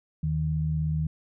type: tone pair together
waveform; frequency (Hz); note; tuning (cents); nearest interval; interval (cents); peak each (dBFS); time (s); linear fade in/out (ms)
sine; 78.93 / 155.56; D#2 / D#3; +25 / 0; octave; 1175; -30 / -25; 0.23-1.07; 5
effects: none